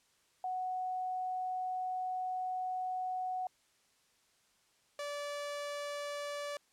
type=tone pair in turn; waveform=sine / sawtooth; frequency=740 / 579.3 Hz; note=F#5 / D5; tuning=0 / -24 cents; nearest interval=major third; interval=424 cents; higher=first; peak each=-34 / -34 dBFS; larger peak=neither; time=0.44-3.47 / 4.99-6.57 s; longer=first; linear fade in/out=2 ms; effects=white hiss -71 dBFS RMS until 6.72 s + low-pass 9000 Hz 12 dB/octave

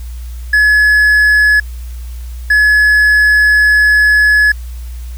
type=tone bursts at uneven times; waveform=triangle; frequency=1700 Hz; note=G#6; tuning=40 cents sharp; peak=-4 dBFS; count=2; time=0.53-1.6 / 2.5-4.52 s; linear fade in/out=5 ms; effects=added 60 Hz sine -22 dBFS peak until 5.17 s + white hiss -42 dBFS RMS until 5.17 s

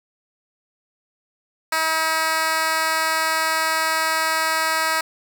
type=tone with high-pass filter; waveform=10% pulse; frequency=320 Hz; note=D#4; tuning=49 cents sharp; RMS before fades=-21 dBFS; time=1.72-5.01 s; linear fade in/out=5 ms; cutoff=980 Hz; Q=0.78; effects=none

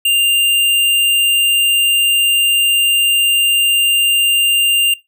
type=tone; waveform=square; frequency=2794 Hz; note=F7; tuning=in tune; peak=-11 dBFS; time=0.05-4.94 s; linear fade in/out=5 ms; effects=noise-tail reverb RT60 0.2 s tail -20 dB re dry

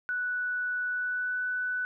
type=tone with pitch glide; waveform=sine; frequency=1480 to 1492.9 Hz; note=F#6 to F#6; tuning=0 to +15 cents; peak=-28 dBFS; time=0.09-1.85 s; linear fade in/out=0 ms; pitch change=+15 cents; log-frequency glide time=0.88-1.39 s; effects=none

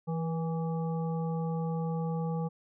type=harmonic tone with a mistuned harmonic; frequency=164.81 Hz; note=E3; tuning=in tune; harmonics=1 / 3 / 5 / 7; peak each=-30 / -38 / -41 / -48 dBFS; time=0.07-2.49 s; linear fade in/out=20 ms; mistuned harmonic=3; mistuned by=-37 cents; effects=none

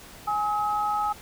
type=tone pair together; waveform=sine; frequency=833 / 1276.9 Hz; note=G#5 / D#6; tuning=+5 / +44 cents; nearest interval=perfect fifth; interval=739 cents; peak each=-25 / -27 dBFS; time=0.27-1.13 s; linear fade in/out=10 ms; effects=pink hiss -46 dBFS RMS until 1.21 s

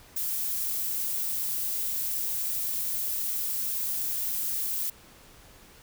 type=noise; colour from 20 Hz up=violet; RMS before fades=-30 dBFS; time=0.16-4.9 s; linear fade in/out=5 ms; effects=pink hiss -53 dBFS RMS until 5.82 s

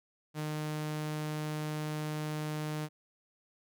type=tone; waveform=sawtooth; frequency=152.7 Hz; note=D#3; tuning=32 cents flat; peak=-30 dBFS; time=0.34-2.89 s; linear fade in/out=50 ms; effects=none

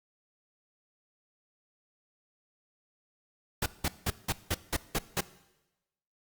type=noise bursts; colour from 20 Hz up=pink; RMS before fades=-29 dBFS; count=8; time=3.62-5.208 s; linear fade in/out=5 ms; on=41 ms; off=180 ms; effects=noise-tail reverb RT60 1.0 s tail -18 dB re dry + Opus 48 kbps

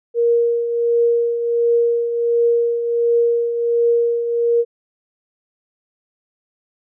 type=tone with tremolo; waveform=sine; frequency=470 Hz; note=A#4; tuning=14 cents sharp; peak=-11 dBFS; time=0.14-4.65 s; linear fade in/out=50 ms; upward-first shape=triangle; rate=1.4 Hz; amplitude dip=60%; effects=none

